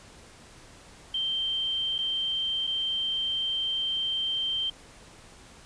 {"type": "tone with dropouts", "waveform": "sine", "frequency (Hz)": 3136, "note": "G7", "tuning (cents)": 0, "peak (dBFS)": -26, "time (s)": [1.14, 4.7], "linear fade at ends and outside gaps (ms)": 5, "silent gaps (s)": [[1.982, 1.987], [2.669, 2.673]], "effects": ["pink hiss -51 dBFS RMS until 5.65 s", "resampled to 22050 Hz"]}